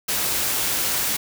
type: noise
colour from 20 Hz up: white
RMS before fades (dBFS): -23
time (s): 0.08-1.17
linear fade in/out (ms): 10
effects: none